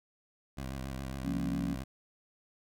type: tone with vibrato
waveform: 15% pulse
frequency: 66.4 Hz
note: C2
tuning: 26 cents sharp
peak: -31 dBFS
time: 0.57-1.84 s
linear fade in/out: 10 ms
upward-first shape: square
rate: 7.3 Hz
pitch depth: 52 cents each way
type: chord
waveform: sine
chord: Bb minor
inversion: second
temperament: equal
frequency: 174.61 / 233.1 / 277.2 Hz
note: F3 / Bb3 / Db4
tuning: 0 / 0 / 0 cents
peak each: -35 / -38 / -35 dBFS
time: 1.23-1.77 s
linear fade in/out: 50 ms
effects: none